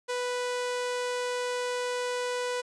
sawtooth tone, 493.9 Hz, B4, in tune, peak -25 dBFS, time 0.08-2.62 s, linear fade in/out 20 ms, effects resampled to 22050 Hz + 10-bit

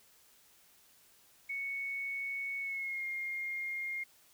sine tone with pitch glide, 2217 to 2128 Hz, C#7 to C7, 0 to +29 cents, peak -35 dBFS, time 1.49-4.04 s, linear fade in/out 10 ms, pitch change -71 cents, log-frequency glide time 2.6-3.05 s, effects white hiss -64 dBFS RMS until 4.33 s

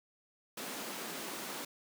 pink high-pass noise, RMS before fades -42 dBFS, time 0.57-1.65 s, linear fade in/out 5 ms, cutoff 210 Hz, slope 24 dB/octave, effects none

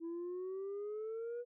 sine exponential sweep, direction up, 328.4 to 488.3 Hz, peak -37 dBFS, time 0-1.45 s, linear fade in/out 50 ms, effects tanh soft clip ceiling -38 dBFS

